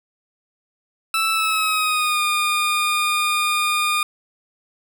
20% pulse tone with pitch glide, 1318.5 to 1216.1 Hz, E6 to D#6, 0 to -40 cents, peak -13 dBFS, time 1.14-4.03 s, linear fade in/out 2 ms, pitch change -140 cents, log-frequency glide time 1.32-2.22 s, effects none

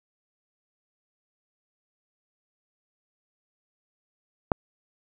click, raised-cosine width 1 ms, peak -6 dBFS, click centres 4.518 s, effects none

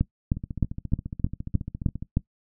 two click trains, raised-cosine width 5 ms, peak -20 / -9 dBFS, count 25 / 8, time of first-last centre 0.37-2.025 / 0.01-2.17 s, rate 14.5 / 3.24 Hz, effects noise-tail reverb RT60 0.1 s tail -19 dB re dry

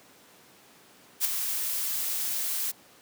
blue noise with ADSR envelope, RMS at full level -22 dBFS, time 1.2-2.72 s, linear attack 50 ms, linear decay 4 ms, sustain -8 dB, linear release 18 ms, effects pink hiss -55 dBFS RMS until 3.01 s + high-pass 200 Hz 12 dB/octave

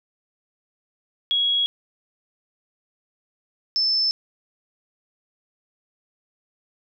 sine tone pair in turn, 3322 / 5273 Hz, G#7 / E8, 0 / 0 cents, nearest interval minor sixth, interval 800 cents, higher second, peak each -18 dBFS, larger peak neither, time 1.31-1.66 / 3.76-4.11 s, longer neither, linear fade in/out 0 ms, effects none

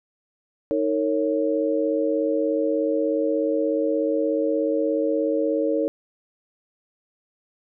sine tone cluster, 313.2 / 456.3 / 553 Hz, D#4 / A#4 / C#5, +11 / -37 / -4 cents, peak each -24 dBFS, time 0.71-5.88 s, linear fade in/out 0 ms, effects none

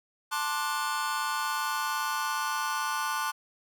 45% pulse chord, D dominant seventh, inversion second, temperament just, 881 / 1057.2 / 1174.7 / 1468.3 Hz, A5 / C6 / D6 / F#6, +2 / +18 / 0 / -14 cents, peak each -34 dBFS, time 0.31-3.32 s, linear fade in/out 20 ms, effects none

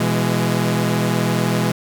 sawtooth chord, E major, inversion second, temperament equal with one note detuned, 123.47 / 167.31 / 207.7 Hz, B2 / E3 / G#3, 0 / +26 / 0 cents, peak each -17 dBFS, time 0-1.72 s, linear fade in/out 5 ms, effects none

